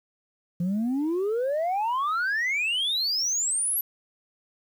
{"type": "exponential sweep", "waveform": "sine", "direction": "up", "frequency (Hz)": [169.2, 12000], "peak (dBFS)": -21, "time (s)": [0.6, 3.81], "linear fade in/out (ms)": 5, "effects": ["tanh soft clip ceiling -22 dBFS", "9-bit"]}